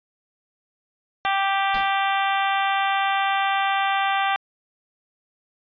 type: harmonic tone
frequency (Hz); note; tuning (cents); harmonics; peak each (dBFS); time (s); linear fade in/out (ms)
392; G4; 0; 2 / 3 / 4 / 5 / 6 / 7 / 8 / 9; -22 / -26 / -28 / -30 / -32 / -33 / -34 / -35; 1.25-4.36; 0
type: noise with exponential decay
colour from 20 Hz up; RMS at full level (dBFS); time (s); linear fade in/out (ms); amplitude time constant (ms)
pink; -30; 1.74-1.97; 5; 49
effects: resampled to 11025 Hz